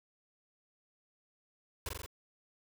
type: noise with echo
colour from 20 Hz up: pink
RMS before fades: -38 dBFS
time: 1.86-1.89 s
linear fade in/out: 2 ms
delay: 43 ms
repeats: 4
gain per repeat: -2 dB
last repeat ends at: 2.062 s
effects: none